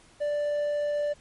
triangle tone, 587.3 Hz, D5, in tune, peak -23 dBFS, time 0.2-1.14 s, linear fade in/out 20 ms, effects pink hiss -57 dBFS RMS until 1.2 s + MP3 48 kbps

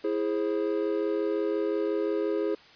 triangle chord, E augmented, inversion none, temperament equal with one note detuned, 329.6 / 415.3 / 529.6 Hz, E4 / G#4 / B#4, 0 / 0 / +21 cents, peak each -28 / -26 / -31 dBFS, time 0.04-2.55 s, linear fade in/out 5 ms, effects white hiss -53 dBFS RMS until 2.75 s + resampled to 11025 Hz

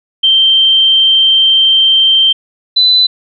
sine tone pair in turn, 3137 / 4005 Hz, G7 / B7, +1 / +23 cents, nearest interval major third, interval 422 cents, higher second, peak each -5 dBFS, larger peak neither, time 0.23-2.33 / 2.76-3.07 s, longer first, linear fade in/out 10 ms, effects none

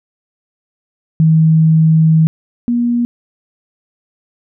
sine tone pair in turn, 159.6 / 239.1 Hz, D#3 / A#3, +44 / +44 cents, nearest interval perfect fifth, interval 700 cents, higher second, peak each -6 / -11 dBFS, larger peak first, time 1.2-2.27 / 2.68-3.05 s, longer first, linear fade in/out 0 ms, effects none

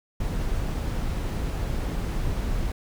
brown noise, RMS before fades -27 dBFS, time 0.2-2.72 s, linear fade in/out 5 ms, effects none

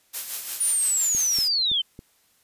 blue noise with tremolo, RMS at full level -28 dBFS, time 0.13-1.49 s, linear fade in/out 20 ms, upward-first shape sine, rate 5.8 Hz, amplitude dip 50%
sine linear sweep, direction down, 9640 to 3013 Hz, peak -20 dBFS, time 0.6-1.82 s, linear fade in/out 10 ms
clicks, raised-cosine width 3 ms, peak -26 dBFS, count 4, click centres 1.149 / 1.387 / 1.716 / 1.991 s
effects white hiss -63 dBFS RMS until 2.43 s + resampled to 32000 Hz

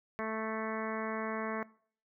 harmonic tone, 220 Hz, A3, in tune, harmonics 1 / 2 / 3 / 4 / 5 / 6 / 7 / 8 / 9 / 10, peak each -40 / -40 / -40 / -46 / -41 / -47 / -47 / -45 / -47 / -49 dBFS, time 0.19-1.63 s, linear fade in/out 0 ms, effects noise-tail reverb RT60 0.5 s tail -21 dB re dry

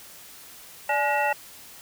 sine tone cluster, 586 / 847 / 1440 / 1905 / 2681 Hz, D5 / G#5 / F#6 / A#6 / E7, -4 / +34 / -47 / +37 / +29 cents, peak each -28 / -24 / -31 / -28 / -30 dBFS, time 0.89-1.33 s, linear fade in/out 5 ms, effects white hiss -46 dBFS RMS until 1.81 s

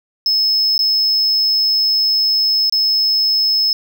triangle tone with dropouts, 5200 Hz, E8, 24 cents flat, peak -11 dBFS, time 0.26-3.73 s, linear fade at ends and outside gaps 1 ms, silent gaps 0.779-0.791 / 2.697-2.724 s, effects none

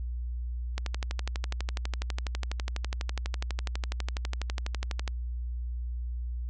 click train, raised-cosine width 0.2 ms, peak -16 dBFS, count 53, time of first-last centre 0.78-5.078 s, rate 12.1 Hz, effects added 60 Hz sine -31 dBFS peak until 6.49 s + resampled to 22050 Hz

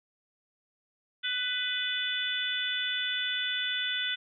harmonic tone, 497.8 Hz, B4, 14 cents sharp, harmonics 3 / 4 / 5 / 6 / 7, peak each -34 / -38 / -41 / -35 / -32 dBFS, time 1.23-4.16 s, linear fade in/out 20 ms, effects none

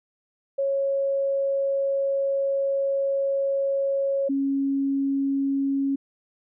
sine tone pair in turn, 550 / 275 Hz, C#5 / C#4, -14 / -14 cents, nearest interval octave, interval 1200 cents, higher first, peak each -21 dBFS, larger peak neither, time 0.58-4.29 / 4.29-5.96 s, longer first, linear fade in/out 10 ms, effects none

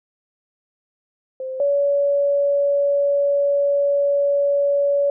sine tone pair in turn, 522 / 566.9 Hz, C5 / C#5, -4 / +39 cents, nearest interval minor second, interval 143 cents, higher second, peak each -25 / -15 dBFS, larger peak second, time 1.4-1.6 / 1.6-5.1 s, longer second, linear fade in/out 2 ms, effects none

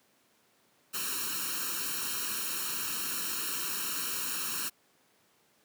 white noise with comb filter, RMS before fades -34 dBFS, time 0.93-4.7 s, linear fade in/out 20 ms, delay 0.72 ms, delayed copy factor +1, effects pink hiss -67 dBFS RMS until 5.64 s + high-pass 200 Hz 12 dB/octave

